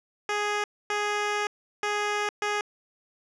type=tone bursts at uneven times; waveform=10% pulse; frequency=415.3 Hz; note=G#4; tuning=in tune; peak=-17 dBFS; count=4; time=0.29-0.64 / 0.9-1.47 / 1.83-2.29 / 2.42-2.61 s; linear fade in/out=2 ms; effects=low-pass 6000 Hz 12 dB/octave